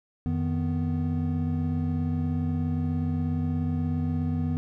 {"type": "tone cluster", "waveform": "triangle", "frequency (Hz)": [88.1, 155.8, 247.5], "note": ["F2", "D#3", "B3"], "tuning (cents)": [16, 3, 4], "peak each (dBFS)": -27, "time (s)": [0.26, 4.57], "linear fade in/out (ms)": 0, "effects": []}